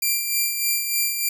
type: tone with tremolo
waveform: 5% pulse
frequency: 2368 Hz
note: D7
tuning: 14 cents sharp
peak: -9 dBFS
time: 0.02-1.29 s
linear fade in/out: 5 ms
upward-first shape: sine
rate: 3.3 Hz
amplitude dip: 50%
effects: none

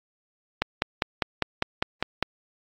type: click train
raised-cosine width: 0.3 ms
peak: -6 dBFS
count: 9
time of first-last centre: 0.62-2.226 s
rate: 4.98 Hz
effects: AAC 48 kbps

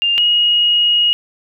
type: tone pair in turn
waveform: sine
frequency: 2803 / 2882 Hz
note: F7 / F#7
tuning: +6 / -46 cents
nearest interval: unison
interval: 48 cents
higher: second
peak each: -12 / -10 dBFS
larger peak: second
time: 0.02-0.18 / 0.18-1.13 s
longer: second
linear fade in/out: 0 ms
effects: none

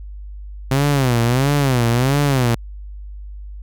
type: tone with vibrato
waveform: sawtooth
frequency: 130 Hz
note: C3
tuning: 11 cents flat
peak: -10 dBFS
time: 0.71-2.55 s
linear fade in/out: 5 ms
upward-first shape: sine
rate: 1.5 Hz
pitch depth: 190 cents each way
effects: added 50 Hz sine -30 dBFS peak until 3.62 s

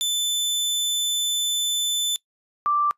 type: tone pair in turn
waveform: sawtooth / sine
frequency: 3520 / 1174.7 Hz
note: A7 / D6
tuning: 0 / 0 cents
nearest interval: octave + perfect fifth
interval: 1900 cents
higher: first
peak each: -18 dBFS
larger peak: neither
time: 0.01-2.16 / 2.66-2.91 s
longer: first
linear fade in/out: 0 ms
effects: noise-tail reverb RT60 0.1 s tail -22 dB re dry + resampled to 32000 Hz

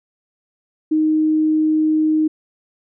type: tone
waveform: sine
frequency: 311.1 Hz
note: D#4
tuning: in tune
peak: -13 dBFS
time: 0.91-2.28 s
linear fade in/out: 10 ms
effects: none

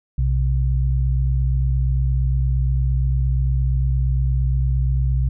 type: tone pair together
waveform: sine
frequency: 61.35 / 130 Hz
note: B1 / C3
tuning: -11 / -11 cents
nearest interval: octave + minor second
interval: 1300 cents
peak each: -17 / -21 dBFS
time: 0.18-5.29 s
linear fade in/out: 5 ms
effects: none

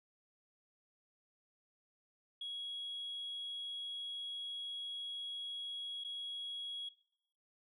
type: tone with dropouts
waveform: sine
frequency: 3322 Hz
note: G#7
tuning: in tune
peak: -39 dBFS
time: 2.41-6.89 s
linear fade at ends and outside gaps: 5 ms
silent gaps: 6.039-6.046 s
effects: noise-tail reverb RT60 0.7 s tail -18 dB re dry + tanh soft clip ceiling -37 dBFS

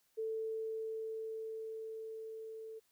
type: tone with level ramp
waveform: sine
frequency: 443.1 Hz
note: A4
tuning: 12 cents sharp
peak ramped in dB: -35 to -45 dBFS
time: 0.17-2.8 s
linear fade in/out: 20 ms
effects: white hiss -75 dBFS RMS until 2.91 s

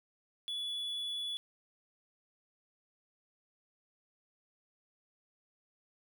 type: tone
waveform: triangle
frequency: 3421 Hz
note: A7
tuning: 49 cents flat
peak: -34 dBFS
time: 0.48-1.37 s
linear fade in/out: 0 ms
effects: none

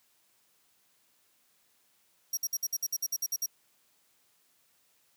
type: tone bursts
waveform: sawtooth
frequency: 5670 Hz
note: F8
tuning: 25 cents sharp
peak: -26 dBFS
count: 12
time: 2.33-3.461 s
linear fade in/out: 5 ms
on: 42 ms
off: 57 ms
effects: white hiss -69 dBFS RMS until 5.16 s + high-pass 100 Hz 12 dB/octave

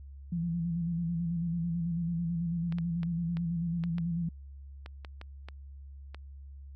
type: tone with vibrato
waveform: sine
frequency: 169.3 Hz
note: E3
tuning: 46 cents sharp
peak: -29 dBFS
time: 0.32-4.29 s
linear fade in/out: 5 ms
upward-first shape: square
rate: 9.1 Hz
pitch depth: 42 cents each way
type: clicks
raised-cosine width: 0.3 ms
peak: -28 dBFS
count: 11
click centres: 2.724 / 2.785 / 3.032 / 3.37 / 3.838 / 3.983 / 4.861 / 5.048 / 5.214 / 5.486 / 6.146 s
effects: added 69 Hz sine -44 dBFS peak until 6.75 s

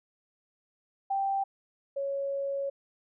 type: tone pair in turn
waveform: sine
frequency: 784 / 554.4 Hz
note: G5 / C#5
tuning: 0 / 0 cents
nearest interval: tritone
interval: 600 cents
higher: first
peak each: -26 / -29 dBFS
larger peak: first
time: 1.1-1.44 / 1.96-2.7 s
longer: second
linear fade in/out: 10 ms
effects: none

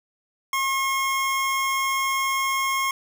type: tone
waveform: 25% pulse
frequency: 1079 Hz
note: C#6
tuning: 47 cents flat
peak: -18 dBFS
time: 0.53-2.91 s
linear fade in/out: 2 ms
effects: none

